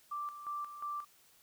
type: tone with tremolo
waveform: sine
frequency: 1174.7 Hz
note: D6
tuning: in tune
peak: -36 dBFS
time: 0.11-1.05 s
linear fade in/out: 10 ms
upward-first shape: square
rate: 2.8 Hz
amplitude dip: 65%
effects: white hiss -65 dBFS RMS until 1.42 s